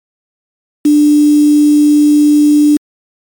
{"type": "tone with quantisation", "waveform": "sine", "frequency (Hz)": 296.2, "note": "D4", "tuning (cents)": 15, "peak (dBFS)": -4, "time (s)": [0.85, 2.77], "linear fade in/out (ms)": 5, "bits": 4, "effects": ["MP3 96 kbps"]}